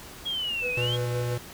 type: exponential two-way sweep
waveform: sine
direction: down then up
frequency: 3322 to 2489 to 3322 Hz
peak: -27 dBFS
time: 0.25-0.97 s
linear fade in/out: 20 ms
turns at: 0.73 s
type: tone with tremolo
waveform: triangle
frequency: 493.9 Hz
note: B4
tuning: in tune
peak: -27 dBFS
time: 0.61-1.38 s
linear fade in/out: 50 ms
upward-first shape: sine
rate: 5.7 Hz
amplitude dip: 60%
type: tone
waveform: square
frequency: 120 Hz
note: B2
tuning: 49 cents flat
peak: -28 dBFS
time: 0.77-1.38 s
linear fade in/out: 5 ms
effects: pink hiss -44 dBFS RMS until 1.53 s